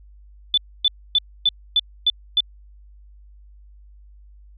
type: tone bursts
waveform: sine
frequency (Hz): 3499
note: A7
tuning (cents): -10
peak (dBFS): -13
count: 7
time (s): 0.54-2.405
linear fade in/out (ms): 2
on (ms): 35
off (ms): 270
effects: added 50 Hz sine -44 dBFS peak until 4.57 s